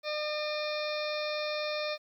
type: harmonic tone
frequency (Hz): 604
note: D5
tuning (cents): +48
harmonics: 1 / 2 / 3 / 4 / 6 / 7 / 8 / 9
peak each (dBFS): -33 / -41 / -44 / -39 / -42 / -42 / -46 / -46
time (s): 0.03-1.98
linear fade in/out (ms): 50
effects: 11-bit